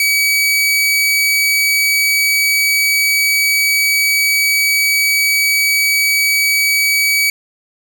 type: tone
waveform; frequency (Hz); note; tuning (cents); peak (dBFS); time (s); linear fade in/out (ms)
sawtooth; 2276; C#7; +45; -8; 0-7.3; 2
effects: none